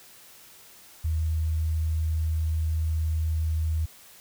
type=tone; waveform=sine; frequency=79.5 Hz; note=D#2; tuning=38 cents sharp; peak=-23 dBFS; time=1.04-3.86 s; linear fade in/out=10 ms; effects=white hiss -51 dBFS RMS until 4.2 s